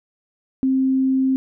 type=tone; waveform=sine; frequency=263.9 Hz; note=C4; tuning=15 cents sharp; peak=-15 dBFS; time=0.63-1.36 s; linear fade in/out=0 ms; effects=none